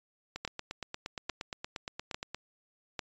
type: two click trains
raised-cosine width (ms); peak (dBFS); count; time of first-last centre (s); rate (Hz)
0.2; -17 / -20; 4 / 18; 0.45-2.992 / 0.36-2.346; 1.18 / 8.56
effects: resampled to 16000 Hz